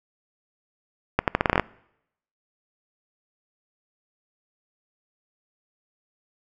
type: accelerating click train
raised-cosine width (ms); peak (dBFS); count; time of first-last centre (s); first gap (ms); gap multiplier
0.5; -3; 10; 1.19-1.597; 88; 0.82
effects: noise-tail reverb RT60 0.8 s tail -24 dB re dry